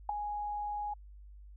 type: tone with ADSR envelope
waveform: sine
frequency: 830.6 Hz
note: G#5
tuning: in tune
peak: -24 dBFS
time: 0.09-0.94 s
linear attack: 4 ms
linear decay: 5 ms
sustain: -10 dB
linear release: 8 ms
effects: added 50 Hz sine -49 dBFS peak until 1.56 s